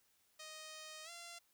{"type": "tone with pitch glide", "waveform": "5% pulse", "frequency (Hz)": [623, 687.3], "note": ["D#5", "F5"], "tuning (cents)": [2, -28], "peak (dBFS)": -38, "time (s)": [0.39, 1.39], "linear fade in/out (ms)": 10, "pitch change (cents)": 170, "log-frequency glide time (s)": [1.04, 1.1], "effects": ["white hiss -75 dBFS RMS until 1.53 s"]}